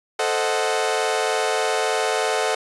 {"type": "chord", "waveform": "sawtooth", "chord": "A diminished seventh", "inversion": "none", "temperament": "equal", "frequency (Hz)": [440, 523.3, 622.3, 740], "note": ["A4", "C5", "Eb5", "Gb5"], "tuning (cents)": [0, 0, 0, 0], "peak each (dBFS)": [-20, -23, -23, -21], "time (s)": [0.19, 2.55], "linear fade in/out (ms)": 5, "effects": ["resampled to 24000 Hz"]}